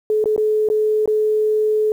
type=tone with dropouts; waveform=sine; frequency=429.2 Hz; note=A4; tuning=43 cents flat; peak=-14 dBFS; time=0.1-1.92 s; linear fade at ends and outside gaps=1 ms; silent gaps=0.241-0.257 / 0.363-0.378 / 0.688-0.7 / 1.058-1.076 s; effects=8-bit